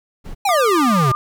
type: noise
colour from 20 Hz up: brown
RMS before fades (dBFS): -30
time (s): 0.24-0.35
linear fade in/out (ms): 20
type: exponential sweep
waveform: square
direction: down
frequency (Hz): 841 to 120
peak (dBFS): -15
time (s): 0.45-1.12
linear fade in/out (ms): 5
type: tone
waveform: sine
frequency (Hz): 1200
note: D6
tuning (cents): +37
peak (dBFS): -17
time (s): 0.49-1.15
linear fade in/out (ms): 0
effects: none

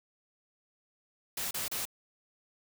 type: noise bursts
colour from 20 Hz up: white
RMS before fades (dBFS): -35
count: 3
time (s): 1.37-1.854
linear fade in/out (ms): 5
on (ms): 140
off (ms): 32
effects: none

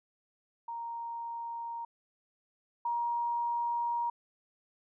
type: tone pair in turn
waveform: sine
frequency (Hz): 932.3 / 945.3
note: A#5 / A#5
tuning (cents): 0 / +24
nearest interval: unison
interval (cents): 24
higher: second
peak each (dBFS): -36 / -29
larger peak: second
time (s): 0.68-1.85 / 2.85-4.1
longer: second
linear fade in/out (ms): 5
effects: none

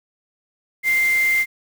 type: tone in noise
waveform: sine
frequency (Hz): 2093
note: C7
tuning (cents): 0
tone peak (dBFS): -15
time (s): 0.83-1.46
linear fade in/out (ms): 50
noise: white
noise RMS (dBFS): -32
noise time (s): 0.83-1.46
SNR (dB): +14
effects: none

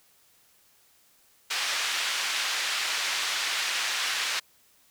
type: band-pass noise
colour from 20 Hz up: pink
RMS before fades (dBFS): -29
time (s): 1.5-4.4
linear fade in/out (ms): 10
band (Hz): 1700 to 5500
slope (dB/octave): 12
effects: white hiss -62 dBFS RMS until 4.9 s

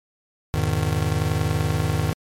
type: chord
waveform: square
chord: E major seventh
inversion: none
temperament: just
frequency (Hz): 82.41 / 103.01 / 123.61 / 154.51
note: E2 / G#2 / B2 / D#3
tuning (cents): 0 / -14 / +2 / -12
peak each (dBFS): -27 / -25 / -30 / -25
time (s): 0.54-2.13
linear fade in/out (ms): 0
effects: MP3 64 kbps

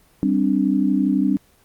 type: chord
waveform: sine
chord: G suspended fourth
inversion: none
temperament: equal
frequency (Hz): 196 / 261.6 / 293.7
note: G3 / C4 / D4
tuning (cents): 0 / 0 / 0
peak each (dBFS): -20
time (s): 0.23-1.37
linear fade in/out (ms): 0
effects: pink hiss -56 dBFS RMS until 1.64 s + Opus 24 kbps

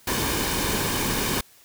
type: noise with comb filter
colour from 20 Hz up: pink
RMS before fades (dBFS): -25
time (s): 0.07-1.41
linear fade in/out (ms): 5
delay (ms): 1.5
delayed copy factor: -0.5
effects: white hiss -54 dBFS RMS until 1.64 s

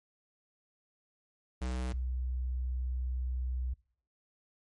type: tone pair in turn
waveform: square / sine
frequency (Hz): 62.9 / 62.9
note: B1 / B1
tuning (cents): +32 / +32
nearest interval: unison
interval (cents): 0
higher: neither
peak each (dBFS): -33 / -31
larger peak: second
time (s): 1.61-1.93 / 1.93-3.74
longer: second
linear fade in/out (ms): 10
effects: noise-tail reverb RT60 0.6 s tail -25 dB re dry + MP3 48 kbps

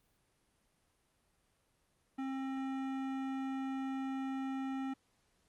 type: tone with hard clipping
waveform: sine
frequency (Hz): 267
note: C4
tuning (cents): +35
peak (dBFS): -38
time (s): 2.18-4.94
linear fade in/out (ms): 10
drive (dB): 15
effects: pink hiss -75 dBFS RMS until 5.48 s + Opus 32 kbps

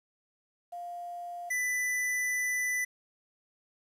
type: tone pair in turn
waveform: sine / square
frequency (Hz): 700 / 1991.4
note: F5 / B6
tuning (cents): +4 / +14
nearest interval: octave + tritone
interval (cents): 1810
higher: second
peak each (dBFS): -37 / -29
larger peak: second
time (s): 0.72-1.5 / 1.5-2.85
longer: second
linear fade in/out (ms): 10
effects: resampled to 32000 Hz + 10-bit

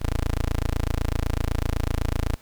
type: tone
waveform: 15% pulse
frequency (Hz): 27.95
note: A0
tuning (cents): +28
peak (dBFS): -16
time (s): 0.01-2.36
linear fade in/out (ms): 10
effects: pink hiss -53 dBFS RMS until 2.41 s

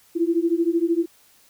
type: beating tone pair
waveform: sine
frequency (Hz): 330.3 / 343.3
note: E4 / F4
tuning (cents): +4 / -30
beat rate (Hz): 13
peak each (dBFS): -21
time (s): 0.15-1.06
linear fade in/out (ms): 20
effects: white hiss -56 dBFS RMS until 1.49 s

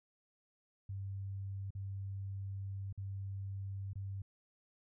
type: tone with dropouts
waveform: sine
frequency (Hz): 97.8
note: G2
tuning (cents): -4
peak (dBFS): -39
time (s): 0.89-4.22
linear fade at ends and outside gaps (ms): 5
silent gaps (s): 1.706-1.75 / 2.927-2.976 / 3.933-3.955
effects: none

